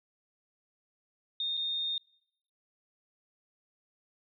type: tone with dropouts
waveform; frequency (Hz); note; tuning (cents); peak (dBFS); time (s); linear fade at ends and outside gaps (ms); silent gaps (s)
sine; 3668; A#7; -29; -30; 1.4-1.98; 2; 1.57-1.574
effects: noise-tail reverb RT60 0.8 s tail -26 dB re dry